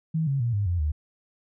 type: tone with pitch steps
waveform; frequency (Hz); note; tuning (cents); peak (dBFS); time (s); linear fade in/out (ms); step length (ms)
sine; 160 / 137.69 / 118.49 / 101.96 / 87.75 / 75.51; D#3 / C#3 / A#2 / G#2 / F2 / D2; +49 / -11 / +29 / -31 / +9 / +49; -22; 0.14-0.92; 10; 130
effects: none